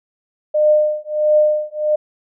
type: tone with tremolo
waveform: sine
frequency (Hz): 606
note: D#5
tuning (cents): -46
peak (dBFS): -8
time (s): 0.54-1.96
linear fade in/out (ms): 10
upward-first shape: triangle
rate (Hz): 1.5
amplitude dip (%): 100
effects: none